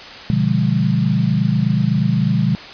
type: chord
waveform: sine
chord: B diminished seventh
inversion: none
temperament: equal with one note detuned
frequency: 123.47 / 146.83 / 174.61 / 203.1 Hz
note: B2 / D3 / F3 / Ab3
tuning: 0 / 0 / 0 / -38 cents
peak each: -19 dBFS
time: 0.3-2.55 s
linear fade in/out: 0 ms
effects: white hiss -34 dBFS RMS until 2.73 s + resampled to 11025 Hz